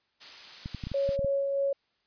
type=noise; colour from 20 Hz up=blue; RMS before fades=-39 dBFS; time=0.2-1.17 s; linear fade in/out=20 ms
type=clicks; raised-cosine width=5 ms; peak=-23 dBFS; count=8; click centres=0.659 / 0.747 / 0.838 / 0.87 / 0.917 / 1.091 / 1.192 / 1.246 s
type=tone with tremolo; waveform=sine; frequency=554.4 Hz; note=C#5; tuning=in tune; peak=-24 dBFS; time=0.94-1.73 s; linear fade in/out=5 ms; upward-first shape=sine; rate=3.2 Hz; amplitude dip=30%
effects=white hiss -73 dBFS RMS until 2.06 s + resampled to 11025 Hz